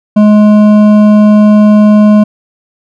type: tone with hard clipping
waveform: triangle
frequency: 210.4 Hz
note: G#3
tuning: 23 cents sharp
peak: -3 dBFS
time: 0.16-2.24 s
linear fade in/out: 10 ms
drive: 13 dB
effects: none